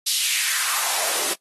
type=noise with high-pass filter sweep; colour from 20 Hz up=white; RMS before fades=-22 dBFS; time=0.06-1.34 s; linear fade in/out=10 ms; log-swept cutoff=4000 to 340 Hz; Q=2; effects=noise-tail reverb RT60 0.1 s tail -17 dB re dry + AAC 32 kbps